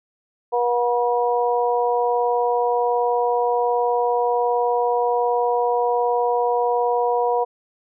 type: harmonic tone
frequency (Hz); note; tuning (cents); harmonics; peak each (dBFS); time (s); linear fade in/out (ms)
241.3; B3; -40; 2 / 3 / 4; -20 / -22 / -23; 0.52-7.45; 20
effects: none